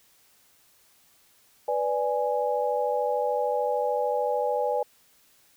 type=chord; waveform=sine; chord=G# diminished; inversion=first; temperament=equal; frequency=493.9 / 587.3 / 830.6 Hz; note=B4 / D5 / G#5; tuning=0 / 0 / 0 cents; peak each=-27 / -28 / -28 dBFS; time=1.68-4.83 s; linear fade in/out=5 ms; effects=white hiss -61 dBFS RMS until 5.56 s